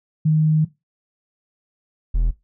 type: tone pair in turn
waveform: sine / triangle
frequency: 155.56 / 41.2 Hz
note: D#3 / E1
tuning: 0 / 0 cents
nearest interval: octave + major seventh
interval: 2300 cents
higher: first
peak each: -13 dBFS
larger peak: neither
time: 0.25-0.65 / 2.14-2.31 s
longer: first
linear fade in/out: 10 ms
effects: noise-tail reverb RT60 0.2 s tail -17 dB re dry